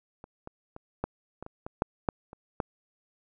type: clicks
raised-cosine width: 1 ms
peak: -30 / -26 / -28 / -15 / -25 / -27 / -23 / -10 / -11 / -30 / -14 dBFS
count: 11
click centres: 0.241 / 0.474 / 0.764 / 1.04 / 1.426 / 1.464 / 1.665 / 1.821 / 2.088 / 2.331 / 2.602 s
effects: none